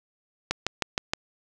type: click train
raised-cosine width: 0.2 ms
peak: -7 dBFS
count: 5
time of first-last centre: 0.51-1.135 s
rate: 6.4 Hz
effects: none